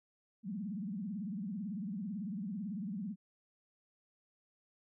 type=tone with vibrato; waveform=sine; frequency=200 Hz; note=G3; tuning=35 cents sharp; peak=-37 dBFS; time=0.43-3.16 s; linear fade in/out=50 ms; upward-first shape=triangle; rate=18 Hz; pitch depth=280 cents each way; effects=none